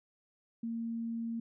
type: tone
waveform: sine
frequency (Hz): 229.9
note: A#3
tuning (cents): -24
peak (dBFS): -34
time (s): 0.63-1.4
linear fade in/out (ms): 5
effects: none